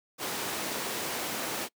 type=high-pass noise; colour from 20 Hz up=pink; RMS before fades=-34 dBFS; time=0.18-1.69 s; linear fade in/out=50 ms; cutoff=260 Hz; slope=12 dB/octave; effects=noise-tail reverb RT60 0.1 s tail -25 dB re dry